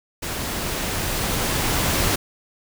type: noise with level ramp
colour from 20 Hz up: pink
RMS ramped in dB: -28 to -20 dBFS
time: 0.22-2.16 s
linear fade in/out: 10 ms
effects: none